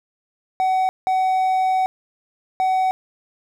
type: tone bursts at uneven times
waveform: triangle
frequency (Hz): 752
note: F#5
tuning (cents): +28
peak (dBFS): -14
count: 3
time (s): 0.6-0.89 / 1.07-1.86 / 2.6-2.91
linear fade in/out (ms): 0
effects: none